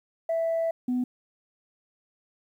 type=tone pair in turn; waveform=sine; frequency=659.3 / 249.4 Hz; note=E5 / B3; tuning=0 / +17 cents; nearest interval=octave + perfect fourth; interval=1683 cents; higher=first; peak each=-22 dBFS; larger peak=neither; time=0.29-0.71 / 0.88-1.04 s; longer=first; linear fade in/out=5 ms; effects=tanh soft clip ceiling -21 dBFS + 10-bit